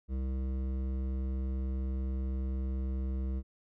sine tone with hard clipping, 65.41 Hz, C2, in tune, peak -33 dBFS, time 0.08-3.43 s, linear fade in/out 50 ms, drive 12 dB, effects none

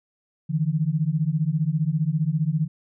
sine beating tone pair, 148.6 / 163.6 Hz, D3 / E3, +21 / -13 cents, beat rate 15 Hz, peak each -23 dBFS, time 0.49-2.68 s, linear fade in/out 20 ms, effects none

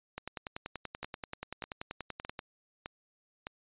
two click trains, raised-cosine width 0.3 ms, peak -22 / -22 dBFS, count 5 / 24, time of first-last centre 1.03-3.469 / 0.18-2.392 s, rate 1.64 / 10.4 Hz, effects resampled to 8000 Hz

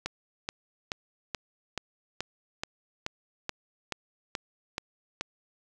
click train, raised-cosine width 0.2 ms, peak -14 dBFS, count 13, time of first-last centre 0.06-5.21 s, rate 2.33 Hz, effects none

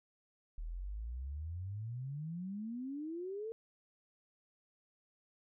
sine exponential sweep, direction up, 38.02 to 459.8 Hz, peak -39 dBFS, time 0.58-3.52 s, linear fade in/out 0 ms, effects none

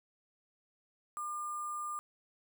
sine tone with sample-and-hold, 1200 Hz, D6, 37 cents sharp, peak -36 dBFS, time 1.17-1.99 s, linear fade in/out 0 ms, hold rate 8820 Hz, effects none

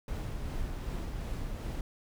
brown noise with tremolo, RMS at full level -35 dBFS, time 0.08-1.81 s, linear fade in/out 2 ms, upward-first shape sine, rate 2.6 Hz, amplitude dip 25%, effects none

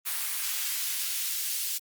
white noise with high-pass filter sweep, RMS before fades -31 dBFS, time 0.05-1.79 s, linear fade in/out 20 ms, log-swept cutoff 1200 to 3200 Hz, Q 0.72, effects Opus 32 kbps

